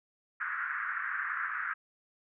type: band-pass noise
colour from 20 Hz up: pink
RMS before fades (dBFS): -35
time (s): 0.4-1.74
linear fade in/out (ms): 10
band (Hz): 1300 to 1800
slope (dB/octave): 48
effects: none